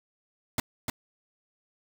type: noise with echo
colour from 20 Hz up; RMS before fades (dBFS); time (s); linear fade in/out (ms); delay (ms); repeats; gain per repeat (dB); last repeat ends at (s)
pink; -27; 0.58-0.6; 2; 300; 1; -4; 0.9
effects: none